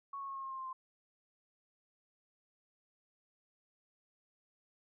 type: tone with pitch steps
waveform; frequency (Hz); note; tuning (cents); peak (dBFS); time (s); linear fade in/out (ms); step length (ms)
sine; 1108.7 / 1099.1 / 1089.7 / 1080.3 / 1070.9 / 1061.7 / 1052.5 / 1043.5; C#6 / C#6 / C#6 / C#6 / C6 / C6 / C6 / C6; 0 / -15 / -30 / -45 / +40 / +25 / +10 / -5; -40; 0.13-0.73; 5; 75
effects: none